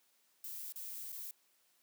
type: noise with dropouts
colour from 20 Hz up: violet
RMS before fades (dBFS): -45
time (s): 0.44-1.31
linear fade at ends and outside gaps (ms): 2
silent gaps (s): 0.723-0.758 / 1.121-1.125
effects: white hiss -73 dBFS RMS until 1.82 s + high-pass 200 Hz 12 dB/octave